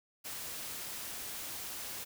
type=noise; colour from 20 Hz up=white; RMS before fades=-42 dBFS; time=0.24-2.05 s; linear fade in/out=20 ms; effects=none